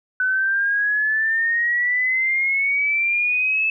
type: exponential sweep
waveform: sine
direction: up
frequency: 1500 to 2622 Hz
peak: -17 dBFS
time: 0.2-3.7 s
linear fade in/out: 2 ms
effects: none